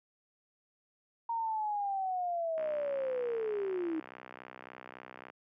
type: linear sweep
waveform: sine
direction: down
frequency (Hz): 932.3 to 311.1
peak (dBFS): -31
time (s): 1.29-4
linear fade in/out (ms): 5
type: click train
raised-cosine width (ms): 0.5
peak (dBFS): -31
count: 174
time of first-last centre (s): 2.58-5.3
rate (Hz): 63.6
effects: high-pass 200 Hz 12 dB/octave